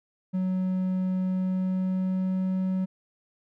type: tone with pitch glide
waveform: triangle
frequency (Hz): 185.7 to 187.32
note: F#3 to F#3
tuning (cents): +7 to +22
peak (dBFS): -22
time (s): 0.33-2.86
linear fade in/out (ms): 20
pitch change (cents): +15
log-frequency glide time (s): 1.2-2.6
effects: none